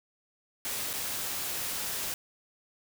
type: noise with dropouts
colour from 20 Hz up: white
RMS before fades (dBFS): -34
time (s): 0.65-2.14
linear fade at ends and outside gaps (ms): 1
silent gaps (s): 0.931-0.936
effects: none